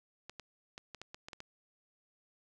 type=clicks; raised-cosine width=0.2 ms; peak=-28 dBFS; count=9; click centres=0.296 / 0.397 / 0.779 / 0.947 / 1.016 / 1.145 / 1.285 / 1.332 / 1.404 s; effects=none